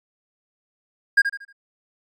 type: tone with echo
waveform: triangle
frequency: 1622 Hz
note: G#6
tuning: 41 cents flat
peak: -9 dBFS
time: 1.17-1.22 s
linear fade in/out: 10 ms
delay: 77 ms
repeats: 4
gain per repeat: -9 dB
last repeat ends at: 1.528 s
effects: resampled to 24000 Hz